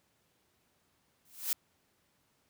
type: noise with exponential growth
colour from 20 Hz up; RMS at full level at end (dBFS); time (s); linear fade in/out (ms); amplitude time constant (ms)
blue; -28; 1.25-1.53; 2; 59
effects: pink hiss -73 dBFS RMS until 2.49 s + high-pass 80 Hz 12 dB/octave